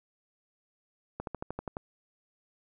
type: slowing click train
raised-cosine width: 1 ms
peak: -21 dBFS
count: 8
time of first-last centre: 1.2-1.769 s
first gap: 72 ms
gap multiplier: 1.04
effects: none